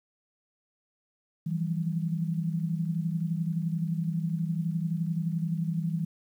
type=tone cluster; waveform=sine; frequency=162.9 / 174.7 / 194.1 Hz; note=E3 / F3 / G3; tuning=-20 / +1 / -17 cents; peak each=-28 / -35 / -35 dBFS; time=1.46-6.05 s; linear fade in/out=10 ms; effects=10-bit